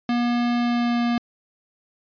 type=tone with pitch glide; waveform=square; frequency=240 to 237.9 Hz; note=B3 to A#3; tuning=-49 to +35 cents; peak=-20 dBFS; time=0.09-1.18 s; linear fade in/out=2 ms; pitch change=-16 cents; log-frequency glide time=0.57-1.03 s; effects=resampled to 11025 Hz